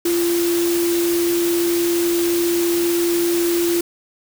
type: tone in noise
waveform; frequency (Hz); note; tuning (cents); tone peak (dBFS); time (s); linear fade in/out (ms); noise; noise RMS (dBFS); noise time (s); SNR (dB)
sine; 343.6; F4; -28; -16; 0.05-3.81; 5; white; -26; 0.05-3.81; +7
effects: none